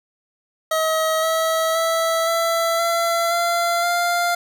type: tone with pitch steps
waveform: 25% pulse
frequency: 637 / 646.6 / 656.4 / 666.4 / 676.4 / 686.7 / 697.1 Hz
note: D#5 / E5 / E5 / E5 / E5 / F5 / F5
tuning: +41 / -34 / -8 / +19 / +44 / -29 / -3 cents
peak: -14 dBFS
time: 0.71-4.35 s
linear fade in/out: 5 ms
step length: 520 ms
effects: none